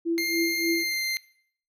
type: tone with tremolo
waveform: sine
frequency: 334.7 Hz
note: E4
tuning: 26 cents sharp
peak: -21 dBFS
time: 0.05-0.85 s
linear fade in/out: 20 ms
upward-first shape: triangle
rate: 3.4 Hz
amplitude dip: 90%
type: tone with pitch glide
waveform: 25% pulse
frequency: 2112 to 2089 Hz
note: C7 to C7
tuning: +16 to -3 cents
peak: -22 dBFS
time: 0.18-1.17 s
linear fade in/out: 0 ms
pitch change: -19 cents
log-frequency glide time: 0.7-1.02 s
effects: noise-tail reverb RT60 0.6 s tail -20 dB re dry